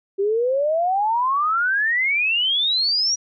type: exponential sweep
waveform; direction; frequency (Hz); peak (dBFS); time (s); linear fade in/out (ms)
sine; up; 385.3 to 5800; -17; 0.18-3.16; 20
effects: none